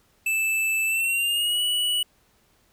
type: tone with pitch glide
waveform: square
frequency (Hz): 2636 to 2942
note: E7 to F#7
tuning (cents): -1 to -11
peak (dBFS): -22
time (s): 0.26-2.03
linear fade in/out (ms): 5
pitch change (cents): +190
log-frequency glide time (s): 0.86-1.61
effects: pink hiss -63 dBFS RMS until 2.72 s